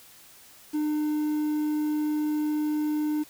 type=tone with quantisation; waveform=triangle; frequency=302.3 Hz; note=D#4; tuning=50 cents flat; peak=-22 dBFS; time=0.73-3.24 s; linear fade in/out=20 ms; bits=8; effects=white hiss -52 dBFS RMS until 3.29 s